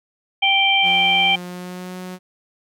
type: harmonic tone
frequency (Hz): 784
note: G5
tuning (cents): 0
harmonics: 1 / 3 / 4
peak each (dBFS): -20 / -17 / -17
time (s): 0.42-1.36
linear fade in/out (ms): 10
type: tone with pitch glide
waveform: sawtooth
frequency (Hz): 178.3 to 183.1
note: F3 to F#3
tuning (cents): +36 to -18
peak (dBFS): -26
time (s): 0.82-2.19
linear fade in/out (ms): 50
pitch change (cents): +46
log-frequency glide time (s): 1.41-1.97
effects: none